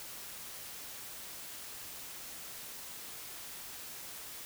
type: silence
effects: white hiss -46 dBFS RMS until 4.45 s